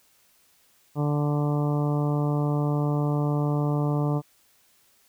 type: harmonic tone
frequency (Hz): 146.9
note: D3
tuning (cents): +1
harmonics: 1 / 2 / 3 / 4 / 5 / 6 / 7 / 8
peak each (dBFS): -23 / -29 / -33 / -35 / -37 / -39 / -40 / -41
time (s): 0.95-4.22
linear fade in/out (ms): 50
effects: white hiss -62 dBFS RMS until 5.08 s